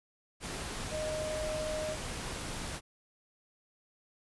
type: tone in noise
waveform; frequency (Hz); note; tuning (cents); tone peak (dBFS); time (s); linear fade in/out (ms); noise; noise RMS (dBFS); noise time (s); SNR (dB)
sine; 619; D#5; -9; -34; 0.9-1.97; 50; pink; -39; 0.4-2.81; +2
effects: resampled to 24000 Hz